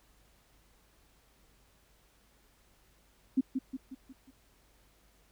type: tone with echo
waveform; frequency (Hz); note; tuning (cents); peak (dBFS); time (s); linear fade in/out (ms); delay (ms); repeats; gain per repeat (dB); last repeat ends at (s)
sine; 262.7; C4; +7; -22; 3.37-3.41; 10; 180; 5; -6; 4.31
effects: added 50 Hz sine -67 dBFS peak until 5.31 s + pink hiss -67 dBFS RMS until 5.31 s